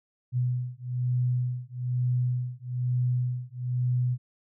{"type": "beating tone pair", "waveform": "sine", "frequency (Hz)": [123.9, 125], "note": ["B2", "B2"], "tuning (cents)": [6, 21], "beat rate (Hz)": 1.1, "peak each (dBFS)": -28, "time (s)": [0.32, 4.18], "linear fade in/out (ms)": 50, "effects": []}